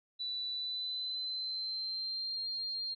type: tone with pitch glide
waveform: sine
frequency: 3966 to 4202 Hz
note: B7 to C8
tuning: +7 to +7 cents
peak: -35 dBFS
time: 0.19-2.95 s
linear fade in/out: 20 ms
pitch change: +100 cents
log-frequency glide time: 0.52-2.42 s
effects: none